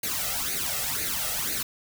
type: noise with flanger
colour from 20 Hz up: white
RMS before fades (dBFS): -29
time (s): 0.03-1.63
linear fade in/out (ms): 5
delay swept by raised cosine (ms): 0.46 to 1.56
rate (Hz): 2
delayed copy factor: +0.75
effects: none